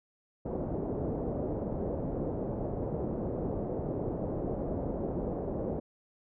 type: low-pass noise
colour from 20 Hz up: white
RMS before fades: -34 dBFS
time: 0.45-5.8 s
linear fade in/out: 10 ms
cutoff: 560 Hz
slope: 24 dB/octave
effects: none